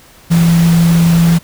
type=tone in noise; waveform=sine; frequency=168.1 Hz; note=E3; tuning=34 cents sharp; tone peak=-6 dBFS; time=0.3-1.39 s; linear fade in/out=20 ms; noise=pink; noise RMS=-22 dBFS; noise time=0.3-1.39 s; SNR=+13 dB; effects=pink hiss -42 dBFS RMS until 1.43 s